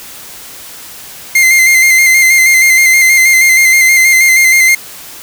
45% pulse tone with vibrato, 2093 Hz, C7, in tune, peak -4 dBFS, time 1.35-4.75 s, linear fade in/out 5 ms, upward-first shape square, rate 6.3 Hz, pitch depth 25 cents each way, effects white hiss -30 dBFS RMS until 5.22 s

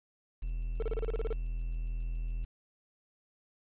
triangle tone, 41.2 Hz, E1, in tune, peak -30 dBFS, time 0.42-2.45 s, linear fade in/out 10 ms
triangle tone bursts, 445.8 Hz, A4, 23 cents sharp, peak -30 dBFS, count 10, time 0.8-1.327 s, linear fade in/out 0 ms, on 23 ms, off 33 ms
effects resampled to 8000 Hz + 10-bit

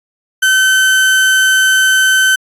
35% pulse tone, 1533 Hz, G6, 39 cents flat, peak -6 dBFS, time 0.42-2.36 s, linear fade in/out 10 ms, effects resampled to 32000 Hz

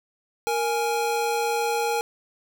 square tone pair together, 466.2 / 830.6 Hz, A#4 / G#5, 0 / 0 cents, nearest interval minor seventh, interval 1000 cents, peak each -26 dBFS, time 0.47-2.01 s, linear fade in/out 0 ms, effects none

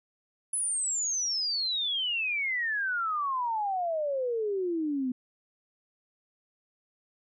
sine exponential sweep, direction down, 10350 to 246.9 Hz, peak -27 dBFS, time 0.53-5.12 s, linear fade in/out 5 ms, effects none

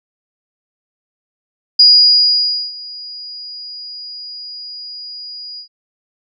sine tone with ADSR envelope, 4888 Hz, D#8, 32 cents flat, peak -3 dBFS, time 1.79-5.68 s, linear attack 8 ms, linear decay 920 ms, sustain -24 dB, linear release 93 ms, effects none

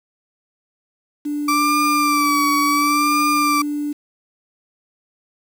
sine tone, 293.7 Hz, D4, in tune, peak -20 dBFS, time 1.25-3.93 s, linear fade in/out 10 ms
35% pulse tone with vibrato, 1165 Hz, D6, 14 cents flat, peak -14 dBFS, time 1.48-3.62 s, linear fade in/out 5 ms, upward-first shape sine, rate 0.71 Hz, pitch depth 54 cents each way
effects 7-bit

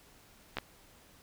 clicks, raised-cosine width 0.3 ms, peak -18 dBFS, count 2, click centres 0.57 / 0.585 s, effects pink hiss -60 dBFS RMS until 1.22 s

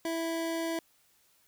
25% pulse tone, 329.6 Hz, E4, in tune, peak -27 dBFS, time 0.05-0.79 s, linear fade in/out 2 ms, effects white hiss -67 dBFS RMS until 1.47 s

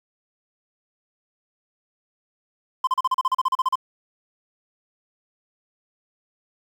triangle tone bursts, 1037 Hz, C6, 16 cents flat, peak -15 dBFS, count 14, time 2.84-3.756 s, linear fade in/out 5 ms, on 32 ms, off 36 ms, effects 8-bit

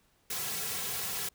white noise with comb filter, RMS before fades -35 dBFS, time 0.3-1.29 s, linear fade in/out 5 ms, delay 3.3 ms, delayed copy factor -0.8, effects pink hiss -69 dBFS RMS until 1.34 s

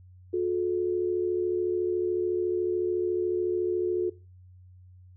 sine tone pair together, 359.8 / 433.7 Hz, F#4 / A4, -48 / -25 cents, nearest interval minor third, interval 323 cents, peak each -25 / -31 dBFS, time 0.33-4.1 s, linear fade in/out 10 ms, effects noise-tail reverb RT60 0.3 s tail -19 dB re dry + added 91 Hz sine -49 dBFS peak until 5.16 s

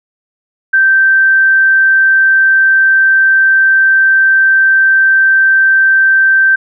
sine tone, 1560 Hz, G6, 9 cents flat, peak -5 dBFS, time 0.73-6.56 s, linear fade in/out 10 ms, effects none

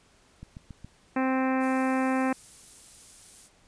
click train, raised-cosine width 5 ms, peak -29 dBFS, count 4, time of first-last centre 0.43-0.846 s, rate 7.21 Hz
harmonic tone, 261.6 Hz, C4, in tune, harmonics 1 / 2 / 3 / 4 / 5 / 6 / 7 / 8 / 9 / 10, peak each -25 / -32 / -32 / -35 / -39 / -39 / -38 / -44 / -42 / -45 dBFS, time 1.16-2.33 s, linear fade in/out 5 ms
violet noise, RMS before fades -44 dBFS, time 1.59-3.5 s, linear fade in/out 50 ms
effects pink hiss -61 dBFS RMS until 3.67 s + resampled to 22050 Hz

